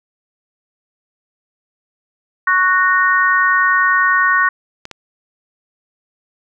sine chord, F# major, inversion second, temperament just, 1110 / 1480 / 1850 Hz, C#6 / F#6 / A#6, +2 / 0 / -14 cents, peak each -15 dBFS, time 2.47-4.49 s, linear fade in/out 5 ms
clicks, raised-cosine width 0.2 ms, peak -14 dBFS, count 2, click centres 4.854 / 4.913 s
effects none

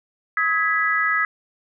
sine chord, G# minor, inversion second, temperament equal with one note detuned, 1275.1 / 1661.2 / 1975.5 Hz, D#6 / G#6 / B6, +42 / 0 / 0 cents, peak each -22 dBFS, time 0.37-1.25 s, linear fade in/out 2 ms, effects none

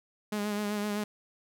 sawtooth tone with vibrato, 207.7 Hz, G#3, in tune, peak -26 dBFS, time 0.32-1.04 s, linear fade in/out 5 ms, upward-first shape sine, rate 7.8 Hz, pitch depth 31 cents each way, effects none

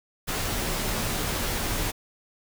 pink noise with comb filter, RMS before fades -28 dBFS, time 0.27-1.92 s, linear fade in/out 20 ms, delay 15 ms, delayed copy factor -0.5, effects none

